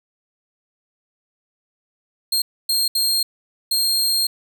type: tone bursts at uneven times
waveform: sawtooth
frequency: 4216 Hz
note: C8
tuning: 12 cents sharp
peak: -14 dBFS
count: 4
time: 2.32-2.42 / 2.69-2.88 / 2.95-3.23 / 3.71-4.27 s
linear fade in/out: 5 ms
effects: none